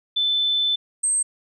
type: tone pair in turn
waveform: sine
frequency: 3520 / 8300 Hz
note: A7 / C9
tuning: 0 / -15 cents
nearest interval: octave + minor third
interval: 1485 cents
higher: second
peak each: -18 dBFS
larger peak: neither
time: 0.16-0.76 / 1.03-1.23 s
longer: first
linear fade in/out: 10 ms
effects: none